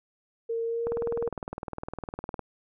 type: tone with pitch glide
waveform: sine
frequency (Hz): 458.8 to 467.4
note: A#4 to A#4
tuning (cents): -28 to +5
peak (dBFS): -27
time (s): 0.49-1.29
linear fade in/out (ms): 10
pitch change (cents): +33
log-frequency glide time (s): 0.64-0.86
type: click train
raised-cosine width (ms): 1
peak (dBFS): -20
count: 31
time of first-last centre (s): 0.87-2.393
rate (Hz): 19.7
effects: none